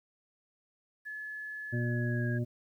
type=tone with pitch glide; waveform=sine; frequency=1714 to 1645.1 Hz; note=A6 to G#6; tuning=-46 to -17 cents; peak=-38 dBFS; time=1.05-2.39 s; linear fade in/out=20 ms; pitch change=-71 cents; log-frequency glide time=1.75-2.28 s
type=harmonic tone; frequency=120 Hz; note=B2; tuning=49 cents flat; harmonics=1 / 2 / 3 / 5; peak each=-30 / -36 / -40 / -44 dBFS; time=1.72-2.45 s; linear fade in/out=20 ms
effects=11-bit